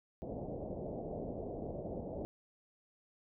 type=low-pass noise; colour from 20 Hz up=white; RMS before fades=-42 dBFS; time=0.22-2.25 s; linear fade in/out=0 ms; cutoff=680 Hz; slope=48 dB/octave; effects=none